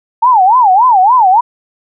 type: tone with vibrato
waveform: sine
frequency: 868 Hz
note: A5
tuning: 24 cents flat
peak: -4 dBFS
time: 0.22-1.41 s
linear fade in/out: 10 ms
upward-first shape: sine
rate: 3.5 Hz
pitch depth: 290 cents each way
effects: none